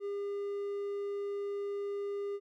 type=tone; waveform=triangle; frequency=403.5 Hz; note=G#4; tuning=50 cents flat; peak=-32 dBFS; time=0-2.4 s; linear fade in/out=50 ms; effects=none